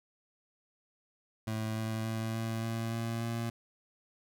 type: tone with pitch steps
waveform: 25% pulse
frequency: 110 / 110.96 / 111.92 / 112.9 / 113.88 / 114.87 / 115.87 Hz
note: A2 / A2 / A2 / A2 / A#2 / A#2 / A#2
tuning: 0 / +15 / +30 / +45 / -40 / -25 / -10 cents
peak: -29 dBFS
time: 1.47-3.5 s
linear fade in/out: 5 ms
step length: 290 ms
effects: none